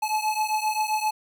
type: beating tone pair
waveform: square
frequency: 857 / 864.6 Hz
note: A5 / A5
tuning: -46 / -31 cents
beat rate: 7.6 Hz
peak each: -26 / -28 dBFS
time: 0.02-1.11 s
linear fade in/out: 10 ms
effects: none